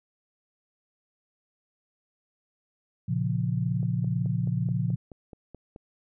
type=chord; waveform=sine; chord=Bb minor; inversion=none; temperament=equal; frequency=116.54 / 138.59 / 174.61 Hz; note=Bb2 / Db3 / F3; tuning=0 / 0 / 0 cents; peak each=-28 / -29 / -29 dBFS; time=3.08-4.96 s; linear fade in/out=10 ms
type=click train; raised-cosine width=2 ms; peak=-30 dBFS; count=10; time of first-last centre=3.83-5.761 s; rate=4.66 Hz
effects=none